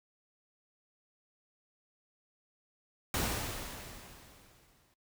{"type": "noise with exponential decay", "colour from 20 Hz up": "pink", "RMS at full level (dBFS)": -31, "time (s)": [3.14, 4.94], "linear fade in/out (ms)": 2, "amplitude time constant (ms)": 390, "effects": ["noise-tail reverb RT60 0.1 s tail -20 dB re dry"]}